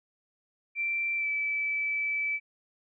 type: tone with pitch glide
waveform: sine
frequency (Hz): 2349 to 2309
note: D7 to D7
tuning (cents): 0 to -30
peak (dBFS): -27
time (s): 0.75-2.4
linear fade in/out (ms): 50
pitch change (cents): -30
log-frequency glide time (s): 1.16-1.28
effects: none